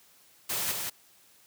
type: noise with echo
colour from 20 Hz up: white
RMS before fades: -31 dBFS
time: 0.49-0.72 s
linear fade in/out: 10 ms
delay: 180 ms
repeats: 1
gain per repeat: -3 dB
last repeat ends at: 0.9 s
effects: white hiss -60 dBFS RMS until 1.46 s + high-pass 80 Hz 12 dB/octave